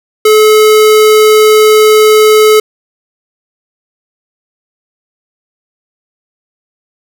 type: tone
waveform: square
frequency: 430 Hz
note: A4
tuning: 40 cents flat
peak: -3 dBFS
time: 0.25-2.6 s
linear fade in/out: 5 ms
effects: none